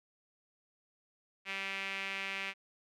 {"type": "tone with band-pass filter", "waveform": "sawtooth", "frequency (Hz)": 194.6, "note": "G3", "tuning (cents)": -12, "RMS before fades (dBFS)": -39, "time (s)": [1.45, 2.54], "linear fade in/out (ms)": 50, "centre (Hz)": 2400, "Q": 3.6, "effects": []}